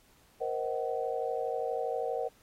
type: chord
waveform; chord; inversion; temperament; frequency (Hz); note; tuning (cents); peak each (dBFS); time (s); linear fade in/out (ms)
sine; C half-diminished seventh; third; just; 470.9 / 523.3 / 627.9 / 753.5; Bb4 / C5 / Eb5 / Gb5; +18 / 0 / +16 / +31; -34 / -36 / -38 / -36; 0.4-2.29; 20
effects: pink hiss -64 dBFS RMS until 2.42 s + AAC 48 kbps